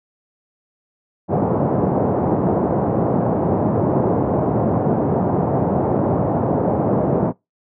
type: band-pass noise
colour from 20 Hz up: pink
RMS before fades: -18 dBFS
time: 1.28-7.33 s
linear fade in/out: 50 ms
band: 110 to 820 Hz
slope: 24 dB/octave
effects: noise-tail reverb RT60 0.2 s tail -23 dB re dry